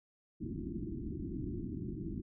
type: low-pass noise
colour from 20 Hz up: white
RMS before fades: -40 dBFS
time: 0.4-2.22 s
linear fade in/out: 20 ms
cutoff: 360 Hz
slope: 96 dB/octave
effects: none